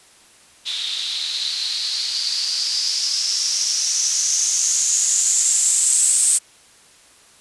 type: noise with low-pass filter sweep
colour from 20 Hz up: violet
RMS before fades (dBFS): -20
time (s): 0.65-6.39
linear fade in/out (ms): 20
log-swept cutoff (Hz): 3600 to 8400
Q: 6.5
effects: white hiss -50 dBFS RMS until 7.4 s + resampled to 24000 Hz